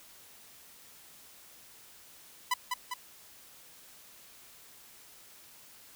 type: tone with echo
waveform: sawtooth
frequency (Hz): 997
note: B5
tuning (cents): +16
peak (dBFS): -22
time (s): 2.51-2.54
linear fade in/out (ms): 5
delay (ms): 200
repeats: 2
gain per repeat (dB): -4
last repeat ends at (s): 2.94
effects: white hiss -55 dBFS RMS until 5.95 s